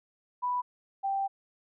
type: tone pair in turn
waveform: sine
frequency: 987.8 / 784.2 Hz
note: B5 / G5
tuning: 0 / 0 cents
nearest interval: major third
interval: 400 cents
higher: first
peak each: -27 dBFS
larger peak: neither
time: 0.42-0.62 / 1.03-1.28 s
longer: second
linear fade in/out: 20 ms
effects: none